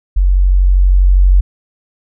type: tone with level ramp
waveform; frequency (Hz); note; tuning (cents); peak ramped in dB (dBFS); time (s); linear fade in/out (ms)
sine; 46.25; F#1; 0; -7 to -4; 0.16-1.41; 10
effects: none